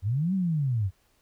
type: linear two-way sweep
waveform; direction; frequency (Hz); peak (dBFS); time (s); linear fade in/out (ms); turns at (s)
sine; up then down; 88 to 196 to 88; -23; 0.02-0.91; 50; 0.34
effects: pink hiss -67 dBFS RMS until 1.21 s